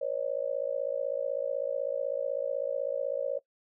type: tone with amplitude modulation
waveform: sine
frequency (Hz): 552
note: C#5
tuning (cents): -7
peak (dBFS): -24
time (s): 0.01-3.39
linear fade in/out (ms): 10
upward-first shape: sine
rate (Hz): 56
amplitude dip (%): 100
effects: noise-tail reverb RT60 0.1 s tail -20 dB re dry